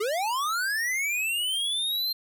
square linear sweep, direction up, 392 to 4186 Hz, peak -26 dBFS, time 0-2.13 s, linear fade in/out 10 ms, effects none

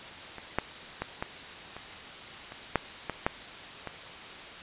clicks, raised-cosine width 0.5 ms, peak -26 / -10 / -16 / -16 / -26 / -28 / -8 / -16 / -9 / -21 dBFS, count 10, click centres 0.383 / 0.586 / 1.02 / 1.225 / 1.766 / 2.521 / 2.757 / 3.097 / 3.265 / 3.873 s, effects white hiss -43 dBFS RMS until 4.62 s + resampled to 8000 Hz

